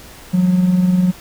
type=tone with tremolo; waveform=triangle; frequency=181.7 Hz; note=F#3; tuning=31 cents flat; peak=-5 dBFS; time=0.33-1.12 s; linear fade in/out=20 ms; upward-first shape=sine; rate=20 Hz; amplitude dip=60%; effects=tanh soft clip ceiling -6 dBFS + pink hiss -39 dBFS RMS until 1.2 s